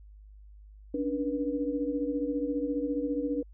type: tone cluster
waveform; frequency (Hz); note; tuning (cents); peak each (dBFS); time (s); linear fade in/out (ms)
sine; 279.8 / 294.5 / 484.8; C#4 / D4 / B4; +16 / +5 / -32; -32 / -32 / -33; 0.94-3.43; 5
effects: added 51 Hz sine -48 dBFS peak until 3.53 s